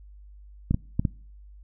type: clicks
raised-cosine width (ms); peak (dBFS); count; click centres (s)
5; -10; 4; 0.71 / 0.744 / 0.995 / 1.052
effects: noise-tail reverb RT60 0.5 s tail -24 dB re dry + added 50 Hz sine -45 dBFS peak until 1.63 s